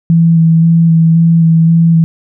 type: tone with vibrato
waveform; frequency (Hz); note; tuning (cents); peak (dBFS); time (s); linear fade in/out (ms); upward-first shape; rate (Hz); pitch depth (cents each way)
sine; 164.81; E3; 0; -4; 0.1-2.04; 0; square; 1.9; 14
effects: none